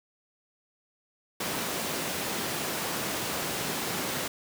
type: high-pass noise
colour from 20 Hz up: pink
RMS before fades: -32 dBFS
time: 1.4-4.28 s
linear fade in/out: 5 ms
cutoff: 180 Hz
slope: 12 dB/octave
effects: none